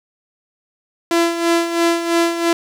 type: tone with tremolo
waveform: sawtooth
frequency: 337.7 Hz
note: E4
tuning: 42 cents sharp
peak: -8 dBFS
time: 1.11-2.53 s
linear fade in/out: 2 ms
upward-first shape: sine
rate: 3 Hz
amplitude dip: 65%
effects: low-pass 10000 Hz 12 dB/octave + 7-bit